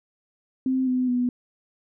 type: tone with pitch steps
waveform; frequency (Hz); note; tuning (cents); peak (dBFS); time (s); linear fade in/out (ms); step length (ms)
sine; 260.6 / 253.6 / 246.8; C4 / B3 / B3; -7 / +46 / -1; -20; 0.66-1.29; 2; 210
effects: none